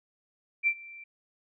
sine tone with ADSR envelope, 2349 Hz, D7, in tune, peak -20 dBFS, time 0.63-1.04 s, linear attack 41 ms, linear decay 66 ms, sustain -23 dB, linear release 6 ms, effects none

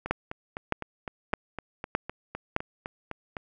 two click trains, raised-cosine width 0.5 ms, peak -19 / -9 dBFS, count 14 / 5, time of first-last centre 0.06-3.368 / 0.11-2.564 s, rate 3.93 / 1.63 Hz, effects none

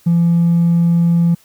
sine tone with hard clipping, 170 Hz, F3, 46 cents flat, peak -10 dBFS, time 0.06-1.35 s, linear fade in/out 10 ms, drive 1 dB, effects white hiss -51 dBFS RMS until 1.44 s

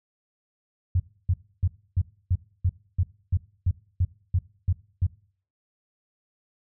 sine tone bursts, 89.9 Hz, F#2, 49 cents flat, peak -18 dBFS, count 13, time 0.95-5.067 s, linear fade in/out 5 ms, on 49 ms, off 290 ms, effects noise-tail reverb RT60 0.5 s tail -21 dB re dry

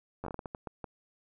slowing click train, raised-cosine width 1 ms, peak -24 dBFS, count 11, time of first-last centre 0.24-0.842 s, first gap 10 ms, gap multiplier 1.37, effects none

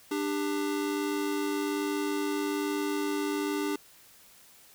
square tone pair together, 296.6 / 397.8 Hz, D4 / G4, +17 / +25 cents, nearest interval perfect fourth, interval 508 cents, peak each -31 / -33 dBFS, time 0.11-3.76 s, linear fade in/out 5 ms, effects white hiss -56 dBFS RMS until 4.74 s

